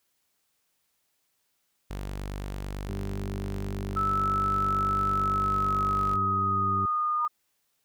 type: tone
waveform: sawtooth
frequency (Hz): 49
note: G1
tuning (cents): 0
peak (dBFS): -29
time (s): 1.9-6.16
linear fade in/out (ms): 10
type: harmonic tone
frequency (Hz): 98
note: G2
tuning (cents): 0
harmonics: 1 / 2 / 3 / 4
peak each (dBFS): -31 / -35 / -42 / -40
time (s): 2.88-6.86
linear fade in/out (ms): 5
type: tone with pitch glide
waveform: sine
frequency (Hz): 1310 to 1222.3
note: E6 to D#6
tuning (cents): -11 to -31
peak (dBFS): -24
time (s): 3.96-7.28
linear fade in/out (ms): 10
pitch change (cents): -120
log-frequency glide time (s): 5.12-7.1
type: tone with exponential growth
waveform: sine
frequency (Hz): 949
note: A#5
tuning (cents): +31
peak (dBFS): -29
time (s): 7.09-7.25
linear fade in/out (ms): 0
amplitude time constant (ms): 33
effects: white hiss -74 dBFS RMS until 7.84 s